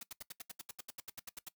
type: noise bursts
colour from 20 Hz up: white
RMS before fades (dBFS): -45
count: 16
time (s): 0.01-1.487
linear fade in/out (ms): 5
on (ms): 22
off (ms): 75
effects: noise-tail reverb RT60 0.1 s tail -19 dB re dry